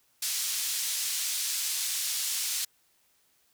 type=band-pass noise; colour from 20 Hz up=pink; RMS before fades=-31 dBFS; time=0.22-2.65 s; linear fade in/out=5 ms; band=4400 to 13000 Hz; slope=12 dB/octave; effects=white hiss -68 dBFS RMS until 3.53 s